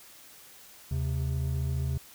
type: tone pair together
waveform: triangle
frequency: 78.1 / 132.92 Hz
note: D#2 / C3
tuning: +7 / +28 cents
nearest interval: major sixth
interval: 921 cents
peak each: -28 dBFS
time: 0.91-1.98 s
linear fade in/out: 5 ms
effects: white hiss -52 dBFS RMS until 2.14 s